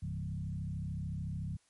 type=tone with frequency modulation; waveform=sine; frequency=123.47 Hz; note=B2; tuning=in tune; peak=-35 dBFS; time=0.02-1.57 s; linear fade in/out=10 ms; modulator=33.6 Hz; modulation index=1.7; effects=white hiss -71 dBFS RMS until 1.69 s + MP3 48 kbps